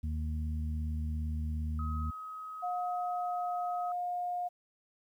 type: harmonic tone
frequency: 77.4 Hz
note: D#2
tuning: 9 cents flat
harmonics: 1 / 2 / 3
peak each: -32 / -45 / -42 dBFS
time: 0.03-2.11 s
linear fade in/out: 10 ms
type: tone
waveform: sine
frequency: 1268 Hz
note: D#6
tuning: 32 cents sharp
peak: -40 dBFS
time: 1.79-3.92 s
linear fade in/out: 2 ms
type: tone with pitch glide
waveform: sine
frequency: 719 to 712.4 Hz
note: F#5 to F5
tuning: -50 to +34 cents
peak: -32 dBFS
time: 2.62-4.49 s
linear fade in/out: 20 ms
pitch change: -16 cents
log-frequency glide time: 2.77-3.57 s
effects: 11-bit